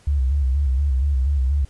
sine tone with vibrato, 68.1 Hz, C#2, 30 cents flat, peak -16 dBFS, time 0.07-1.65 s, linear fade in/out 5 ms, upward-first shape square, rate 4.2 Hz, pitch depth 89 cents each way, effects pink hiss -54 dBFS RMS until 1.69 s + resampled to 24000 Hz

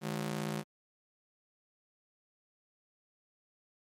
sawtooth ring-modulated tone, 180.3 Hz, F#3, 45 cents flat, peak -27 dBFS, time 0.01-0.64 s, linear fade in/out 50 ms, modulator 28.7 Hz, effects MP3 64 kbps

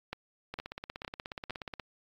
two click trains, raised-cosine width 0.3 ms, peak -20 / -23 dBFS, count 4 / 22, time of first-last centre 0.13-1.506 / 0.54-1.797 s, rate 2.18 / 16.7 Hz, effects AAC 64 kbps

